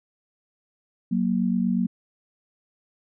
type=tone pair together; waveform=sine; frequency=185.96 / 234.3 Hz; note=F#3 / A#3; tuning=+9 / +9 cents; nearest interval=major third; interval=400 cents; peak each=-23 dBFS; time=1.11-1.87 s; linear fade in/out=10 ms; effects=none